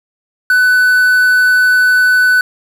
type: tone with quantisation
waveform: triangle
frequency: 1498 Hz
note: F#6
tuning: 21 cents sharp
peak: -5 dBFS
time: 0.5-2.41 s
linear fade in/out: 2 ms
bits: 5
effects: none